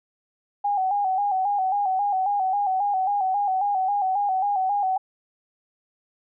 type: tone with vibrato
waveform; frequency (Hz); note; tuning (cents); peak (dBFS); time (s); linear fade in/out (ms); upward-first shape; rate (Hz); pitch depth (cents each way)
sine; 784; G5; 0; -20; 0.64-4.98; 10; square; 3.7; 68
effects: none